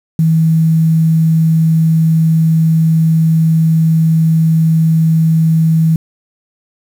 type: tone with quantisation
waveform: sine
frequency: 161.2 Hz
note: E3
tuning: 38 cents flat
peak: -7 dBFS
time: 0.19-5.96 s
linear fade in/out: 2 ms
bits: 6
effects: none